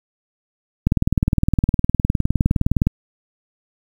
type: click train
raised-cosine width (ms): 5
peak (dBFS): -3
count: 40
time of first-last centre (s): 0.87-2.87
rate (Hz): 19.5
effects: 7-bit